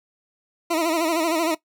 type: tone with vibrato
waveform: 20% pulse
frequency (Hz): 327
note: E4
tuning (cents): -14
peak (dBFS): -15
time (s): 0.7-1.55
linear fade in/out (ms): 10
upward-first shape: sine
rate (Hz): 13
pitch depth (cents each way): 89
effects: noise-tail reverb RT60 0.1 s tail -18 dB re dry